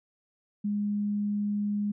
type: tone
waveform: sine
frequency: 206.1 Hz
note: G#3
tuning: 13 cents flat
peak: -26 dBFS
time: 0.64-1.92 s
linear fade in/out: 10 ms
effects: none